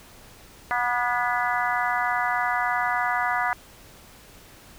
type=harmonic tone with a mistuned harmonic; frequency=243.4 Hz; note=B3; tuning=25 cents flat; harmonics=3 / 4 / 5 / 6 / 7 / 8; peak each=-27 / -28 / -29 / -30 / -30 / -31 dBFS; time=0.71-3.53 s; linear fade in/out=0 ms; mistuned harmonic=8; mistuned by=+41 cents; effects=pink hiss -49 dBFS RMS until 4.78 s